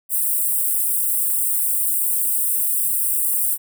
white high-pass noise, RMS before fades -20 dBFS, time 0.09-3.58 s, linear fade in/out 50 ms, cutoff 8100 Hz, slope 96 dB/octave, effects none

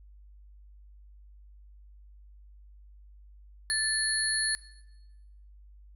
sine tone cluster, 1752 / 4332 / 9960 Hz, A6 / C#8 / D#9, -8 / -41 / +1 cents, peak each -30 dBFS, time 3.7-4.55 s, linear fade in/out 0 ms, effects noise-tail reverb RT60 1.0 s tail -19 dB re dry + added 50 Hz sine -50 dBFS peak until 5.95 s

